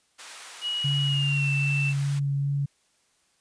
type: high-pass noise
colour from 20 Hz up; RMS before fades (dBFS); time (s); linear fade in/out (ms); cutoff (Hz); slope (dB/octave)
pink; -43; 0.18-2.2; 20; 1100; 12
type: tone with pitch glide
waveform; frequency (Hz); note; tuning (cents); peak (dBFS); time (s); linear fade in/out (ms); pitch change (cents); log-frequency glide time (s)
sine; 2908 to 2667; F#7 to E7; -31 to +20; -26; 0.61-1.94; 50; -149; 1.07-1.51
type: tone with vibrato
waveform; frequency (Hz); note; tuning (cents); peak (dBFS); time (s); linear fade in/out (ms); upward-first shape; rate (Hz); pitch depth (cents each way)
sine; 140.6; C#3; +25; -23; 0.84-2.66; 10; sine; 2.5; 10
effects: white hiss -67 dBFS RMS until 3.4 s + resampled to 22050 Hz